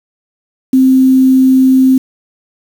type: tone with quantisation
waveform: sine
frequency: 261.6 Hz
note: C4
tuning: in tune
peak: -4 dBFS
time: 0.73-1.98 s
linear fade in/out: 5 ms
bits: 5
effects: none